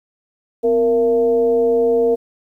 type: tone with frequency modulation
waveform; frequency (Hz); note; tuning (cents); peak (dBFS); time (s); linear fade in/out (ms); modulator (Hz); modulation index
sine; 464.8; A#4; -5; -12; 0.63-2.16; 20; 211; 0.51
effects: 9-bit